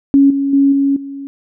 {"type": "tone with level steps", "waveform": "sine", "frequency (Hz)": 277.2, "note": "C#4", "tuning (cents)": 0, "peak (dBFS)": [-5, -13, -7, -10, -24], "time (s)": [0.14, 1.27], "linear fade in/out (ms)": 0, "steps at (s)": [0.3, 0.53, 0.72, 0.96], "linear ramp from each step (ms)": 5, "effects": []}